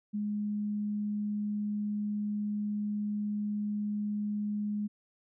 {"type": "tone", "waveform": "sine", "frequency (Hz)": 208.2, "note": "G#3", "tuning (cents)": 5, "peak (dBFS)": -30, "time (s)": [0.13, 4.88], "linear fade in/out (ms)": 20, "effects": []}